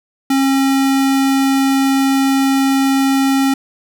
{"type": "tone", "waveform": "square", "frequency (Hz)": 270.7, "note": "C#4", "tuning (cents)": -41, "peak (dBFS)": -12, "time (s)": [0.3, 3.54], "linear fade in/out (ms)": 5, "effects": []}